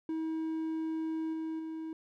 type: tone with level steps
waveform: triangle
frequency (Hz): 320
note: D#4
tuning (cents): +49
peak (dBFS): -30 / -32 / -35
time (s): 0.09-1.93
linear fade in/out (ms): 2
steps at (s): 1.33 / 1.59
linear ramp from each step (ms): 5
effects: none